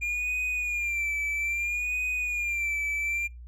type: tone with vibrato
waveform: triangle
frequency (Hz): 2400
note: D7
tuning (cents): +37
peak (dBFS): -25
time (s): 0.01-3.28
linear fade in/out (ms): 20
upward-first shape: sine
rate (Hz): 0.61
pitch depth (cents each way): 66
effects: noise-tail reverb RT60 0.2 s tail -24 dB re dry + added 60 Hz sine -41 dBFS peak until 3.47 s